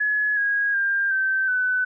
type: tone with pitch steps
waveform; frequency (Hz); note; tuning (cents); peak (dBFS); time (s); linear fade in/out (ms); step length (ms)
sine; 1696 / 1645.8 / 1597.1 / 1549.9 / 1504; G#6 / G#6 / G6 / G6 / F#6; +36 / -16 / +32 / -20 / +28; -19; 0-1.85; 10; 370
effects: none